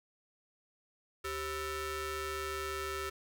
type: ring-modulated tone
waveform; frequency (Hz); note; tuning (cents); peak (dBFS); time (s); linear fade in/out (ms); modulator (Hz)
sawtooth; 463.4; A#4; -10; -29; 1.24-3.1; 10; 854
effects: none